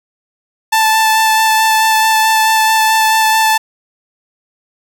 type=tone with vibrato; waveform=sawtooth; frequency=880 Hz; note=A5; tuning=in tune; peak=-5 dBFS; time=0.72-3.58 s; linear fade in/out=10 ms; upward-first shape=sine; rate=4.6 Hz; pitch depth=11 cents each way; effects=none